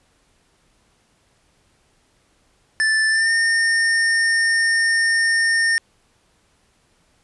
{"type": "tone with pitch glide", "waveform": "square", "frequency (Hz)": [1759, 1823.1], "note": ["A6", "A#6"], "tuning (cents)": [-1, -39], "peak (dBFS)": -16, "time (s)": [2.8, 5.78], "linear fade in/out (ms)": 0, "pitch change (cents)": 62, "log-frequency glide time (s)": [3.09, 3.32], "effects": ["pink hiss -61 dBFS RMS until 7.23 s", "resampled to 24000 Hz"]}